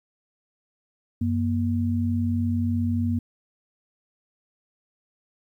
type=tone pair together; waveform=sine; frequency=94.17 / 237.3 Hz; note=F#2 / A#3; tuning=+31 / +31 cents; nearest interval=octave + major third; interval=1600 cents; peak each=-24 dBFS; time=1.21-3.19 s; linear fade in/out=5 ms; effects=10-bit